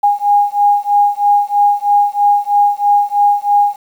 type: beating tone pair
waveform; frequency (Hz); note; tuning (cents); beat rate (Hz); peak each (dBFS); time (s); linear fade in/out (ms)
sine; 817 / 820.1; G#5 / G#5; -29 / -22; 3.1; -12; 0.03-3.76; 10
effects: 7-bit